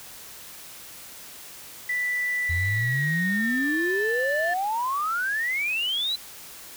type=tone with pitch glide; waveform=sine; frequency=1975.5 to 1760 Hz; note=B6 to A6; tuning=0 to 0 cents; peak=-23 dBFS; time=1.89-4.54 s; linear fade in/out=5 ms; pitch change=-200 cents; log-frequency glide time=2.66-3.74 s
type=exponential sweep; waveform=sine; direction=up; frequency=81.7 to 4060 Hz; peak=-23 dBFS; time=2.49-6.16 s; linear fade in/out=10 ms
effects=tanh soft clip ceiling -17 dBFS + white hiss -43 dBFS RMS until 6.76 s